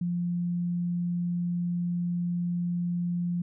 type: tone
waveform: sine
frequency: 174.61 Hz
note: F3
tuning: in tune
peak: -26 dBFS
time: 0.01-3.42 s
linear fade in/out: 5 ms
effects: none

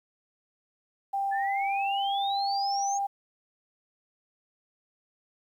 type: tone with pitch glide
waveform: sine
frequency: 790 to 796 Hz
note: G5 to G5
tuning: +13 to +26 cents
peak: -26 dBFS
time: 1.13-3.07 s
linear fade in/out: 10 ms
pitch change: +13 cents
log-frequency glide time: 1.51-2.68 s
type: exponential sweep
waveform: sine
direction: up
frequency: 1712 to 6645 Hz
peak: -33 dBFS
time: 1.31-2.99 s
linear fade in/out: 20 ms
effects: 10-bit

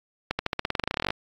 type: accelerating click train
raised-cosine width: 0.3 ms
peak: -9 dBFS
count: 20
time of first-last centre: 0.31-1.105 s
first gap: 80 ms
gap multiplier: 0.92
effects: AAC 48 kbps

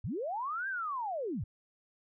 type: linear two-way sweep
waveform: sine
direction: up then down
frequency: 70.9 to 1620 to 70.9 Hz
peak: -33 dBFS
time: 0.04-1.44 s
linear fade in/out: 5 ms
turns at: 0.68 s
effects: none

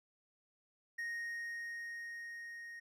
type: tone with level ramp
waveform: triangle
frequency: 1864.7 Hz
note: A#6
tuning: in tune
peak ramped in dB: -36 to -45 dBFS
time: 0.98-2.8 s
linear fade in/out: 10 ms
effects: none

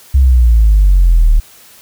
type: exponential sweep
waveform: sine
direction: down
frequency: 68.8 to 36.71 Hz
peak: -3 dBFS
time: 0.14-1.4 s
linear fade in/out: 10 ms
effects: tanh soft clip ceiling -1 dBFS + white hiss -41 dBFS RMS until 1.81 s

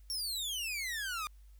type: exponential sweep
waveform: sawtooth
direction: down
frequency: 5588 to 1193 Hz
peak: -32 dBFS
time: 0.1-1.27 s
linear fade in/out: 0 ms
effects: added 50 Hz sine -53 dBFS peak until 1.59 s + white hiss -73 dBFS RMS until 1.59 s

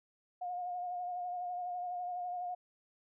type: tone with vibrato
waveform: sine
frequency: 716 Hz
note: F5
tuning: 43 cents sharp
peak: -36 dBFS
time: 0.41-2.55 s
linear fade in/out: 10 ms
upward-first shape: sine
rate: 12 Hz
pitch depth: 28 cents each way
effects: none

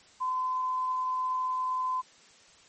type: tone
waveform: sine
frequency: 1022 Hz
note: C6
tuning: 41 cents flat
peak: -27 dBFS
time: 0.2-2.02 s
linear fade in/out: 20 ms
effects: white hiss -57 dBFS RMS until 2.68 s + MP3 32 kbps

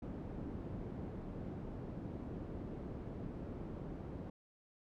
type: low-pass noise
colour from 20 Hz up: white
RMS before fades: -45 dBFS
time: 0.02-4.3 s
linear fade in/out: 5 ms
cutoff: 280 Hz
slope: 12 dB/octave
effects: none

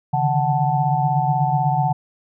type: tone cluster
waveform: sine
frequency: 139.4 / 147.1 / 155.6 / 744 / 879 Hz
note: C#3 / D3 / D#3 / F#5 / A5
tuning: +10 / +3 / 0 / +9 / -2 cents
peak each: -21 / -28 / -25 / -20 / -23 dBFS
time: 0.13-1.93 s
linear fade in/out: 10 ms
effects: none

